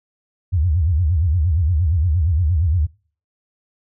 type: tone with vibrato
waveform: sine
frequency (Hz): 82.41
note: E2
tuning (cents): 0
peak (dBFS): -14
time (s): 0.52-2.87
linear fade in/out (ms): 20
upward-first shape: sine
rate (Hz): 8.6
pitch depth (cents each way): 230
effects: noise-tail reverb RT60 0.4 s tail -22 dB re dry